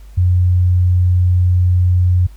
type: tone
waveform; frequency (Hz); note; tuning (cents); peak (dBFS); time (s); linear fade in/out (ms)
sine; 90; F#2; -47; -9; 0.17-2.27; 10
effects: added 50 Hz sine -34 dBFS peak until 2.36 s + pink hiss -52 dBFS RMS until 2.36 s